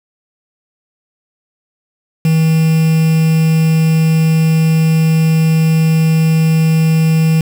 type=tone with quantisation; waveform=triangle; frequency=160.3 Hz; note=E3; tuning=48 cents flat; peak=-6 dBFS; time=2.25-7.41 s; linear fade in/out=2 ms; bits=4; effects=none